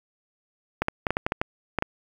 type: clicks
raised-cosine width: 0.5 ms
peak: -8 dBFS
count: 10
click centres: 0.82 / 0.884 / 1.068 / 1.106 / 1.169 / 1.265 / 1.321 / 1.415 / 1.787 / 1.824 s
effects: 7-bit